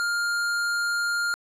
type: tone with hard clipping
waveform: sine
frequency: 1406 Hz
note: F6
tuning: 11 cents sharp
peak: -25 dBFS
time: 0-1.34 s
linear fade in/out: 0 ms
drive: 15 dB
effects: low-pass 12000 Hz 12 dB/octave